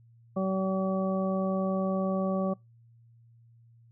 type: harmonic tone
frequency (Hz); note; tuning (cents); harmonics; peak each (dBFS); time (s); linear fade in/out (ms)
190.2; F#3; +48; 1 / 2 / 3 / 4 / 6; -28 / -36 / -31 / -40 / -38; 0.36-2.54; 10
effects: noise-tail reverb RT60 0.2 s tail -25 dB re dry + added 116 Hz sine -55 dBFS peak until 3.91 s